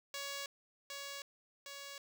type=tone with echo; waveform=5% pulse; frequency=560 Hz; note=C#5; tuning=18 cents sharp; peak=-29 dBFS; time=0.14-0.46 s; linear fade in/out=2 ms; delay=760 ms; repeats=2; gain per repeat=-3 dB; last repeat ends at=1.98 s; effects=none